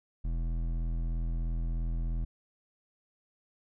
sine tone with hard clipping, 41.54 Hz, E1, 14 cents sharp, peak -31 dBFS, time 0.24-2.25 s, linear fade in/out 10 ms, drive 11 dB, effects none

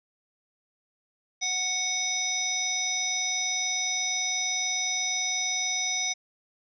harmonic tone, 739 Hz, F#5, 2 cents flat, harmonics 1 / 3 / 5 / 7 / 8, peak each -39 / -32 / -33 / -34 / -29 dBFS, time 1.41-6.14 s, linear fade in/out 20 ms, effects none

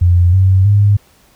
sine tone with pitch steps, 87.9 / 94.75 / 102.14 Hz, F2 / F#2 / G#2, +12 / +42 / -28 cents, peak -6 dBFS, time 0.01-0.97 s, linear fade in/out 10 ms, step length 320 ms, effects pink hiss -50 dBFS RMS until 1.35 s

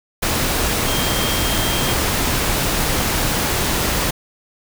sine tone in noise, 3203 Hz, G7, 37 cents sharp, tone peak -26 dBFS, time 0.87-1.93 s, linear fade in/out 10 ms, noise pink, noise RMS -19 dBFS, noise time 0.22-4.11 s, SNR -10 dB, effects none

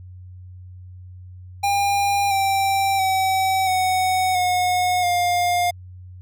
square tone with pitch steps, 803 / 782.8 / 763.2 / 744.1 / 725.4 / 707.2 Hz, G5 / G5 / G5 / F#5 / F#5 / F5, +41 / -3 / -47 / +10 / -34 / +22 cents, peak -18 dBFS, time 1.63-5.71 s, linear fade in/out 10 ms, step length 680 ms, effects added 91 Hz sine -37 dBFS peak until 6.21 s

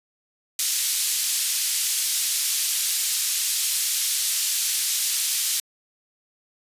white band-pass noise, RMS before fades -24 dBFS, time 0.59-5.6 s, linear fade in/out 2 ms, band 3500 to 11000 Hz, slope 12 dB/octave, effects resampled to 32000 Hz

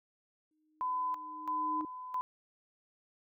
sine tone with exponential growth, 309.1 Hz, D#4, 11 cents flat, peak -36 dBFS, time 0.51-1.85 s, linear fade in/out 2 ms, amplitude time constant 290 ms
sine tone with tremolo, 1009 Hz, B5, 37 cents sharp, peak -31 dBFS, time 0.81-2.21 s, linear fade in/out 0 ms, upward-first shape square, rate 1.5 Hz, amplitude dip 70%
effects none

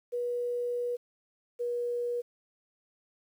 sine tone pair in turn, 484.9 / 481.6 Hz, B4 / B4, -32 / -44 cents, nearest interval unison, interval 12 cents, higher first, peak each -29 / -29 dBFS, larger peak neither, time 0.12-0.97 / 1.59-2.22 s, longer first, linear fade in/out 20 ms, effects 10-bit

